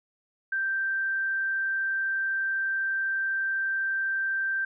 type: tone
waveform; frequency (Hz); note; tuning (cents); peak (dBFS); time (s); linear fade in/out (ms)
sine; 1568; G6; 0; -25; 0.52-4.65; 5
effects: none